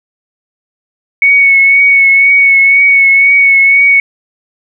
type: tone with vibrato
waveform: sine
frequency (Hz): 2217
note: C#7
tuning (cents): 0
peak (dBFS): -3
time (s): 1.22-4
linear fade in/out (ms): 2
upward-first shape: triangle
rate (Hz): 2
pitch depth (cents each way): 28
effects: none